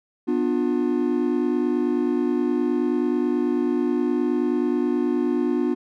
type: chord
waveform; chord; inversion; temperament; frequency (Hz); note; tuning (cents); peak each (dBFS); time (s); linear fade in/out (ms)
triangle; B diminished; none; just; 246.9 / 296.3 / 355.6; B3 / D4 / F4; 0 / +15 / +31; -22; 0.27-5.75; 20
effects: none